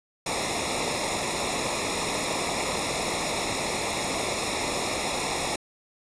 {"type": "noise with comb filter", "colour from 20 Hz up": "pink", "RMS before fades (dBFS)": -28, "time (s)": [0.26, 5.56], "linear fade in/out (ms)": 5, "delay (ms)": 0.65, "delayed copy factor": -0.85, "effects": ["resampled to 22050 Hz"]}